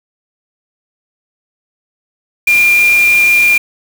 sine tone in noise, 2398 Hz, D7, 36 cents sharp, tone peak -6 dBFS, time 2.47-3.58 s, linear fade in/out 5 ms, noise white, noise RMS -22 dBFS, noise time 2.47-3.58 s, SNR +13 dB, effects none

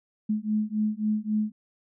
sine beating tone pair, 211.8 / 215.5 Hz, G#3 / A3, +34 / -36 cents, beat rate 3.7 Hz, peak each -27 dBFS, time 0.29-1.52 s, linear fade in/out 10 ms, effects none

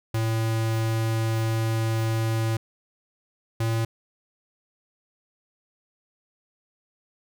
square tone pair in turn, 112.3 / 113.41 Hz, A2 / A#2, +36 / -47 cents, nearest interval unison, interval 17 cents, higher second, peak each -23 dBFS, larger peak neither, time 0.14-2.57 / 3.6-3.85 s, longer first, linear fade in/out 5 ms, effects none

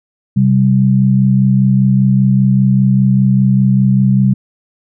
sine tone pair together, 130.25 / 195.3 Hz, C3 / G3, -7 / -6 cents, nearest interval perfect fifth, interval 701 cents, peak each -10 dBFS, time 0.36-4.34 s, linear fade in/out 10 ms, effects none

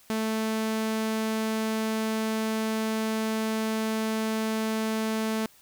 sawtooth tone, 220 Hz, A3, in tune, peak -22 dBFS, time 0.1-5.46 s, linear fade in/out 0 ms, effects white hiss -57 dBFS RMS until 5.61 s

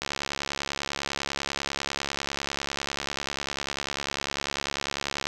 click train, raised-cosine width 0.2 ms, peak -11 dBFS, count 369, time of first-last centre 0.02-5.27 s, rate 70.1 Hz, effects none

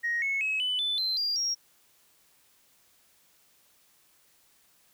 sine tone with pitch steps, 1878 / 2195 / 2565 / 2998 / 3504 / 4096 / 4787 / 5595 Hz, A#6 / C#7 / E7 / F#7 / A7 / C8 / D8 / F8, +12 / -18 / -48 / +22 / -8 / -38 / +32 / +2 cents, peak -25 dBFS, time 0.03-1.55 s, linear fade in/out 20 ms, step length 190 ms, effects tanh soft clip ceiling -22 dBFS + white hiss -64 dBFS RMS until 4.93 s

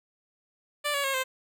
10% pulse tone with pitch steps, 587.3 / 564.4 / 542.3 / 521.1 Hz, D5 / C#5 / C#5 / C5, 0 / +31 / -38 / -7 cents, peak -18 dBFS, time 0.84-1.24 s, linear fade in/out 20 ms, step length 100 ms, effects none

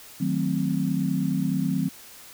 sine chord, D# diminished seventh, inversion none, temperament equal, 155.56 / 185 / 220 / 261.6 Hz, D#3 / F#3 / A3 / C4, 0 / 0 / 0 / 0 cents, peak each -28 / -26 / -31 / -27 dBFS, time 0.2-1.89 s, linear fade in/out 10 ms, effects white hiss -46 dBFS RMS until 2.33 s

